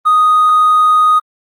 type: tone with hard clipping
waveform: triangle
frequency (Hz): 1244.5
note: D#6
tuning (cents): 0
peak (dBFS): -6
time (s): 0.05-1.2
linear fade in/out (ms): 20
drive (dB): 2
effects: Opus 24 kbps